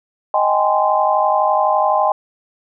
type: chord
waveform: sine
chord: Ab major seventh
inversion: second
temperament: just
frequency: 623 / 778.7 / 830.6 / 1038.3 Hz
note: Eb5 / G5 / Ab5 / C6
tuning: +2 / -12 / 0 / -14 cents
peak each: -18 dBFS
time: 0.34-2.12 s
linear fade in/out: 2 ms
effects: none